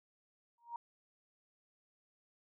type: tone with exponential growth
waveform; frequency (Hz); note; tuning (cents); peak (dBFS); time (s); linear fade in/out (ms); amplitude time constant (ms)
sine; 941; A#5; +16; -36; 0.58-0.76; 2; 37
effects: none